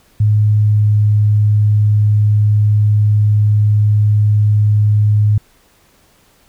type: tone with pitch glide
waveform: sine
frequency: 105.7 to 105.09 Hz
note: G#2 to G#2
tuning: +31 to +21 cents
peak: -8 dBFS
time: 0.2-5.38 s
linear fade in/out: 5 ms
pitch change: -10 cents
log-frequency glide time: 0.56-0.94 s
effects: pink hiss -52 dBFS RMS until 6.48 s